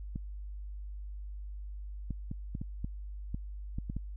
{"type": "clicks", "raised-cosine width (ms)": 5, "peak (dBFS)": -24, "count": 10, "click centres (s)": [0.159, 2.107, 2.314, 2.551, 2.615, 2.845, 3.345, 3.785, 3.899, 3.966], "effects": ["added 50 Hz sine -39 dBFS peak until 4.16 s"]}